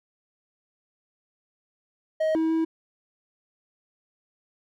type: tone with pitch steps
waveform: triangle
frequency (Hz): 630 / 321.5 / 323.9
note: D#5 / E4 / E4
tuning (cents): +21 / -43 / -30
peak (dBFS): -19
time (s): 2.2-2.65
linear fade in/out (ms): 10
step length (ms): 150
effects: none